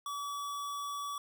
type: tone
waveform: square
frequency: 1143 Hz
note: D6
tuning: 47 cents flat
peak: -37 dBFS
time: 0.06-1.18 s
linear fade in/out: 2 ms
effects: none